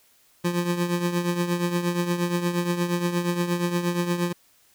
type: tone with tremolo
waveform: 25% pulse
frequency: 174.61 Hz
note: F3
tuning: in tune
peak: -16 dBFS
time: 0.44-4.33 s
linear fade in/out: 10 ms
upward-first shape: triangle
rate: 8.5 Hz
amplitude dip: 70%
effects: white hiss -60 dBFS RMS until 4.74 s